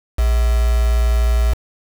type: tone with quantisation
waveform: sine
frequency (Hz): 58.27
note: A#1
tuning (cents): 0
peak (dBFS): -12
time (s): 0.18-1.54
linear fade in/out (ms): 10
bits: 4
effects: none